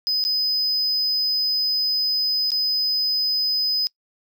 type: tone with dropouts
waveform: triangle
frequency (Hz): 5020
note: D#8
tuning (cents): +15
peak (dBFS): -18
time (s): 0.07-3.87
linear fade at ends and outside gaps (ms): 0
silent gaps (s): 0.24-0.25 / 2.505-2.518
effects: noise-tail reverb RT60 0.1 s tail -22 dB re dry